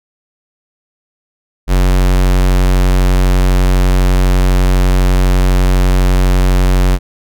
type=tone; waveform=square; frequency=46 Hz; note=F#1; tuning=9 cents flat; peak=-8 dBFS; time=1.67-6.99 s; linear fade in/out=50 ms; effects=none